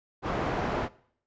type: low-pass noise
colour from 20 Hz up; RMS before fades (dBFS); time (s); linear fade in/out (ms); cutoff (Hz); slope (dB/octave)
white; -30; 0.22-0.89; 50; 890; 12
effects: noise-tail reverb RT60 0.6 s tail -20 dB re dry + resampled to 16000 Hz